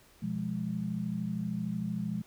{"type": "chord", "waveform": "sine", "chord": "F diminished", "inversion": "second", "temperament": "equal", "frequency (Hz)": [123.47, 174.61, 207.7], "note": ["Cb3", "F3", "Ab3"], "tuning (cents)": [0, 0, 0], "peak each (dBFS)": [-39, -35, -34], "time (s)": [0.22, 2.22], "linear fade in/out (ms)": 10, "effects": ["pink hiss -60 dBFS RMS until 2.26 s"]}